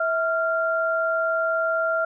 sine tone pair together, 651.5 / 1386 Hz, E5 / F6, -20 / -14 cents, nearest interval octave + minor second, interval 1306 cents, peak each -23 dBFS, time 0-2.05 s, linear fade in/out 5 ms, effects none

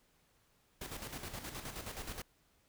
pink noise with tremolo, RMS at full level -43 dBFS, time 0.81-2.22 s, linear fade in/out 5 ms, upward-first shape square, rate 9.5 Hz, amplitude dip 55%, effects pink hiss -72 dBFS RMS until 2.68 s

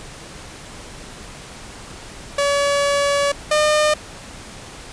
sawtooth tone pair in turn, 568 / 606.1 Hz, C#5 / D#5, +42 / -46 cents, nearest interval minor second, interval 112 cents, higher second, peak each -12 / -10 dBFS, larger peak second, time 2.38-3.32 / 3.51-3.94 s, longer first, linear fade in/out 5 ms, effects pink hiss -37 dBFS RMS until 4.92 s + resampled to 22050 Hz

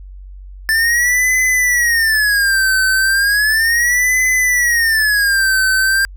square tone with vibrato, 1760 Hz, A6, in tune, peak -12 dBFS, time 0.69-6.05 s, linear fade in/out 0 ms, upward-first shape sine, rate 0.35 Hz, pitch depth 240 cents each way, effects added 47 Hz sine -31 dBFS peak until 6.16 s

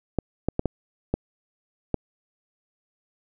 clicks, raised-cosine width 2 ms, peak -9 dBFS, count 6, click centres 0.187 / 0.486 / 0.594 / 0.657 / 1.14 / 1.943 s, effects none

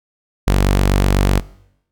sawtooth tone, 48 Hz, G1, 36 cents flat, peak -7 dBFS, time 0.47-1.4 s, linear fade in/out 10 ms, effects noise-tail reverb RT60 0.8 s tail -21 dB re dry

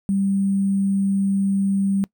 sine tone with sample-and-hold, 196 Hz, G3, in tune, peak -17 dBFS, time 0.09-2.04 s, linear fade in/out 0 ms, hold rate 8820 Hz, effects noise-tail reverb RT60 0.1 s tail -23 dB re dry

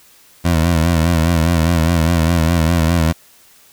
20% pulse tone with vibrato, 83.1 Hz, E2, 15 cents sharp, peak -7 dBFS, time 0.44-3.13 s, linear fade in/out 20 ms, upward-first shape sine, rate 4.9 Hz, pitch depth 79 cents each way, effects white hiss -48 dBFS RMS until 3.72 s

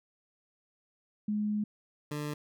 sine / 20% pulse tone pair in turn, 210 / 148.49 Hz, G#3 / D3, +19 / +19 cents, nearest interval tritone, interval 600 cents, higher first, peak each -28 / -29 dBFS, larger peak first, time 1.28-1.64 / 2.11-2.34 s, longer first, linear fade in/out 5 ms, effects none

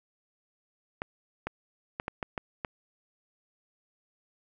clicks, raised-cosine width 0.5 ms, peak -17 dBFS, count 7, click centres 1.019 / 1.47 / 1.999 / 2.081 / 2.228 / 2.378 / 2.648 s, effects none

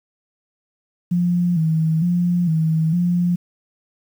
sine tone with vibrato, 167.6 Hz, E3, 29 cents sharp, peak -15 dBFS, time 1.11-3.36 s, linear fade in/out 10 ms, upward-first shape square, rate 1.1 Hz, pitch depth 82 cents each way, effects 8-bit

